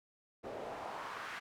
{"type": "noise with band-pass filter sweep", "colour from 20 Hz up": "pink", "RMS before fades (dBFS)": -44, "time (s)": [0.43, 1.4], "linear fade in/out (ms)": 20, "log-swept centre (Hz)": [470, 1700], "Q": 1.8, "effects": []}